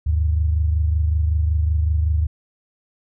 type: tone pair together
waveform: sine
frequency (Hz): 76.26 / 101.6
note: D#2 / G#2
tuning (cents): -34 / -38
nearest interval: perfect fourth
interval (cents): 496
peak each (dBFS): -16 / -25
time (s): 0.06-2.27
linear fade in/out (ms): 10
effects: none